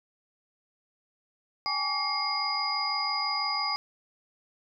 sine tone cluster, 803 / 849 / 1140 / 2133 / 4911 Hz, G5 / G#5 / C#6 / C7 / D#8, +41 / +38 / +48 / +33 / -23 cents, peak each -36 / -36 / -32 / -35 / -30 dBFS, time 1.66-3.76 s, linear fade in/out 0 ms, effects none

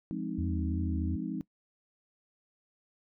sine chord, F minor seventh, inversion none, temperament equal, 174.61 / 207.7 / 261.6 / 311.1 Hz, F3 / Ab3 / C4 / Eb4, 0 / 0 / 0 / 0 cents, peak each -38 dBFS, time 0.11-1.41 s, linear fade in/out 0 ms
sine tone with vibrato, 82.41 Hz, E2, in tune, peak -31 dBFS, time 0.38-1.16 s, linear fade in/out 5 ms, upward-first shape sine, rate 2.9 Hz, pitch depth 53 cents each way
effects noise-tail reverb RT60 0.1 s tail -20 dB re dry

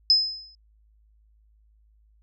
sine tone with exponential decay, 5100 Hz, D#8, 42 cents sharp, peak -12 dBFS, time 0.1-0.55 s, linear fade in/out 1 ms, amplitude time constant 97 ms, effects added 53 Hz sine -57 dBFS peak until 2.22 s

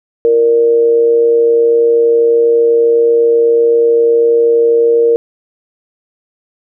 sine tone with amplitude modulation, 466.2 Hz, A#4, in tune, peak -4 dBFS, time 0.25-5.16 s, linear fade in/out 0 ms, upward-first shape sine, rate 128 Hz, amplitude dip 45%, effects none

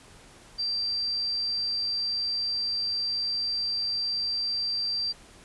sine tone, 4699 Hz, D8, in tune, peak -26 dBFS, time 0.58-5.13 s, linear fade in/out 20 ms, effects pink hiss -52 dBFS RMS until 5.44 s + resampled to 24000 Hz

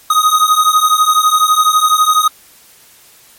square beating tone pair, 1244.5 / 1256.5 Hz, D#6 / D#6, 0 / +17 cents, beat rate 12 Hz, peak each -12 dBFS, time 0.1-2.28 s, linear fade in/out 5 ms, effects white hiss -44 dBFS RMS until 3.38 s + MP3 64 kbps

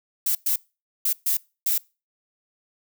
violet noise bursts at uneven times, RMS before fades -22 dBFS, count 5, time 0.26-0.35 / 0.46-0.56 / 1.05-1.13 / 1.26-1.37 / 1.66-1.78 s, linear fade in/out 5 ms, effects noise-tail reverb RT60 0.3 s tail -24 dB re dry

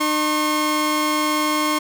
sawtooth tone pair together, 303.1 / 1080 Hz, D#4 / C#6, -45 / -45 cents, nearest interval octave + minor seventh, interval 2200 cents, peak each -17 dBFS, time 0-1.79 s, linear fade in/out 10 ms, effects none

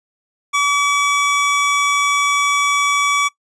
25% pulse tone, 1143 Hz, D6, 47 cents flat, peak -10 dBFS, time 0.53-3.29 s, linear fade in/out 20 ms, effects noise-tail reverb RT60 0.1 s tail -20 dB re dry + resampled to 22050 Hz

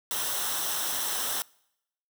white noise with comb filter, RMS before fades -30 dBFS, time 0.11-1.42 s, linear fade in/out 0 ms, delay 0.43 ms, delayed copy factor -0.65, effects noise-tail reverb RT60 0.8 s tail -25 dB re dry

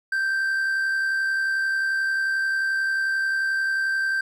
triangle tone with amplitude modulation, 1566 Hz, G6, 2 cents flat, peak -18 dBFS, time 0.12-4.21 s, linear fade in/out 5 ms, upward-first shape sine, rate 71.3 Hz, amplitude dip 30%, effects none

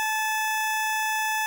20% pulse tone, 869 Hz, A5, 22 cents flat, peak -19 dBFS, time 0-1.46 s, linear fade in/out 0 ms, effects none

